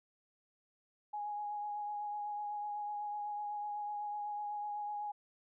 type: tone with vibrato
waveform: sine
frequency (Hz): 830.6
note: G#5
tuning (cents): 0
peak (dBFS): -37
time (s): 1.13-5.12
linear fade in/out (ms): 10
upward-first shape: triangle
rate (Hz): 8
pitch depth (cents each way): 20
effects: none